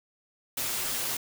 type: noise with comb filter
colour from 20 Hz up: white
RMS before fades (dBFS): -31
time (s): 0.57-1.17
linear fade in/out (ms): 5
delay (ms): 7.7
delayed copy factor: +0.75
effects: none